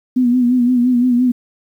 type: tone with vibrato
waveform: sine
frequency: 246.9 Hz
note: B3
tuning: in tune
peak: -10 dBFS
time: 0.16-1.32 s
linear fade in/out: 10 ms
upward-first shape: sine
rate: 5.8 Hz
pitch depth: 56 cents each way
effects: 8-bit